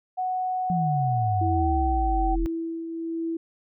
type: tone with pitch glide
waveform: sine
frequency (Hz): 740 to 765.2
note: F#5 to G5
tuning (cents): 0 to -42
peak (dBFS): -24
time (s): 0.17-2.36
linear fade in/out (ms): 20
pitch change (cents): +58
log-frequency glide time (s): 1.5-1.69
type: exponential sweep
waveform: sine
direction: down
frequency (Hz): 179.9 to 38.39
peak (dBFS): -23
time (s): 0.7-2.46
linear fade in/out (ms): 0
type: tone with tremolo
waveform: sine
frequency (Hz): 329.6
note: E4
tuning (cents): 0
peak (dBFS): -25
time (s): 1.41-3.37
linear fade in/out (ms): 5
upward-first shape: triangle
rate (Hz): 1.2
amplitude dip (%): 50
effects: none